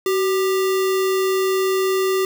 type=tone with sample-and-hold; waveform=sine; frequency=379.2 Hz; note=F#4; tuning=43 cents sharp; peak=-16 dBFS; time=0.06-2.25 s; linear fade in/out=2 ms; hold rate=1575 Hz; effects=none